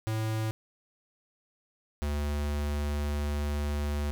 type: tone pair in turn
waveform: square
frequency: 110 / 73.2 Hz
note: A2 / D2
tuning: 0 / -5 cents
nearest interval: perfect fifth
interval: 705 cents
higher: first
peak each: -29 / -29 dBFS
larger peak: neither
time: 0.07-0.51 / 2.02-4.11 s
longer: second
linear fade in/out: 0 ms
effects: none